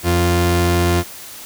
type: tone pair together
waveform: sawtooth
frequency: 87.31 / 174.62 Hz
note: F2 / F3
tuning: 0 / 0 cents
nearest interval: octave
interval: 1200 cents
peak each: -11 dBFS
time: 0.03-1.04 s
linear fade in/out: 50 ms
effects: white hiss -35 dBFS RMS until 1.45 s